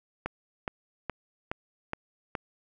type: click train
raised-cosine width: 0.5 ms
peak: -16 dBFS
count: 6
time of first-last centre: 0.26-2.352 s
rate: 2.39 Hz
effects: none